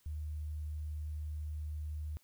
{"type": "tone with sample-and-hold", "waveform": "sine", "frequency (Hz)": 76, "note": "D#2", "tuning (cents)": -40, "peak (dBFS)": -37, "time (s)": [0.06, 2.17], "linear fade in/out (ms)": 0, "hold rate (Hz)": 11025, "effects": ["white hiss -70 dBFS RMS until 2.23 s"]}